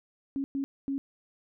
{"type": "tone bursts at uneven times", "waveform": "sine", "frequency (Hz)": 274.7, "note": "C#4", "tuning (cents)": -16, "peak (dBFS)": -28, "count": 3, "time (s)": [[0.36, 0.44], [0.55, 0.64], [0.88, 0.98]], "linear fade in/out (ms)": 0, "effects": []}